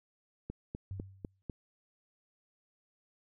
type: click train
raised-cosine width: 3 ms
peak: -26 dBFS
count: 5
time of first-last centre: 0.5-1.498 s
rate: 4.01 Hz
type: tone with exponential decay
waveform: sine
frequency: 96.4 Hz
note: G2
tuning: 28 cents flat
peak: -36 dBFS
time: 0.91-1.42 s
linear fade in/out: 0 ms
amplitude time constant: 110 ms
effects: none